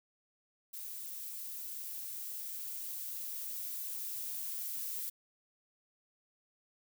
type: noise with level ramp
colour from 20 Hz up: violet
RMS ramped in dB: -44 to -39 dBFS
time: 0.73-5.1 s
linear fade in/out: 10 ms
effects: none